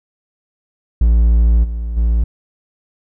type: tone with level steps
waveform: triangle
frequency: 57 Hz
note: A#1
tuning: 38 cents flat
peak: -6 / -17 / -9 dBFS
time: 1.01-2.24 s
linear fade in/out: 5 ms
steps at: 1.63 / 1.96 s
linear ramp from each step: 20 ms
effects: none